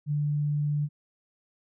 sine tone, 147.3 Hz, D3, 6 cents sharp, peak -24 dBFS, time 0.06-0.89 s, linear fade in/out 50 ms, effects none

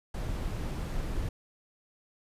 brown noise, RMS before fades -33 dBFS, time 0.14-1.29 s, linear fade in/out 5 ms, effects resampled to 32000 Hz

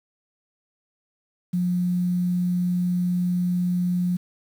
sine tone with quantisation, 178.4 Hz, F3, 37 cents sharp, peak -20 dBFS, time 1.53-4.17 s, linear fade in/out 10 ms, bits 8, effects none

